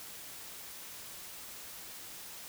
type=silence; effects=white hiss -47 dBFS RMS until 2.48 s